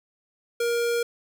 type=tone; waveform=square; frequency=471.5 Hz; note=A#4; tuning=20 cents sharp; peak=-23 dBFS; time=0.6-1.03 s; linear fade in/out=5 ms; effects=none